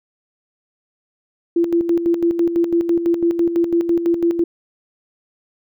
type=tone with tremolo; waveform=sine; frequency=339.9 Hz; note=F4; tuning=47 cents flat; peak=-12 dBFS; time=1.56-4.44 s; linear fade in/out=5 ms; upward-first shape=square; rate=6 Hz; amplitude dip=60%; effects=none